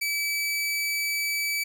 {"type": "tone", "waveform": "sawtooth", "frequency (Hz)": 2300, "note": "D7", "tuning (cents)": -37, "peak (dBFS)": -22, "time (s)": [0.01, 1.64], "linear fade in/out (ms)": 10, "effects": []}